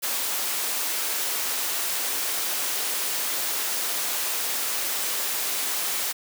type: high-pass noise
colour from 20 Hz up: white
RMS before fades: -27 dBFS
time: 0.02-6.13 s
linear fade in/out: 20 ms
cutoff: 350 Hz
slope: 12 dB/octave
effects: none